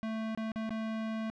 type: tone with dropouts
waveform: square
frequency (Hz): 221.2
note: A3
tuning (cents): +9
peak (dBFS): -34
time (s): 0.03-1.3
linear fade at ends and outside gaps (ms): 0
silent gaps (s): 0.349-0.375 / 0.518-0.559 / 0.693-0.706
effects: low-pass 3000 Hz 12 dB/octave